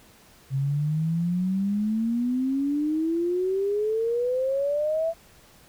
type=exponential sweep; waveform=sine; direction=up; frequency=132.5 to 670 Hz; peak=-22 dBFS; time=0.5-5.14 s; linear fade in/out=50 ms; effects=pink hiss -54 dBFS RMS until 5.68 s